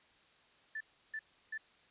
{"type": "tone bursts", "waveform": "sine", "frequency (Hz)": 1760, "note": "A6", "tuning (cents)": 0, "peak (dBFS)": -38, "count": 3, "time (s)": [0.75, 1.578], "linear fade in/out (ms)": 5, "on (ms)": 56, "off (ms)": 330, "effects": ["white hiss -66 dBFS RMS until 1.9 s", "resampled to 8000 Hz"]}